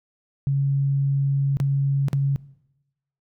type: tone with dropouts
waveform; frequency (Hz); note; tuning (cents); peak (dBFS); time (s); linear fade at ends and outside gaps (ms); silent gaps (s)
sine; 138.6; C#3; 0; -18; 0.47-2.36; 0; 1.57-1.601 / 2.084-2.131
effects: noise-tail reverb RT60 0.9 s tail -20 dB re dry